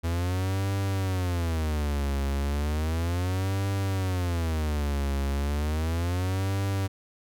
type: tone with vibrato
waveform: 45% pulse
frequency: 82.41 Hz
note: E2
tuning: in tune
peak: -25 dBFS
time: 0.03-6.88 s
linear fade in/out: 20 ms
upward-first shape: sine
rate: 0.34 Hz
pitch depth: 300 cents each way
effects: none